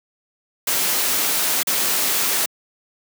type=noise with dropouts; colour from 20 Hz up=white; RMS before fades=-20 dBFS; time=0.67-2.46 s; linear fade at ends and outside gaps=5 ms; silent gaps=1.631-1.67 s; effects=high-pass 200 Hz 12 dB/octave